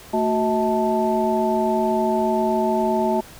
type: tone cluster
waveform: sine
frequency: 223 / 370.2 / 641 / 879 Hz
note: A3 / F#4 / E5 / A5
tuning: +23 / +1 / -49 / -2 cents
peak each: -23 dBFS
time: 0.13-3.21 s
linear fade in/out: 10 ms
effects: pink hiss -43 dBFS RMS until 3.39 s